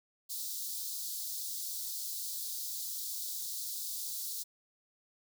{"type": "high-pass noise", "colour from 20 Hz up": "white", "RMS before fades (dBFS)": -39, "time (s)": [0.29, 4.44], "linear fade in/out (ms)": 20, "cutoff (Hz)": 3800, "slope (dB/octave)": 48, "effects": []}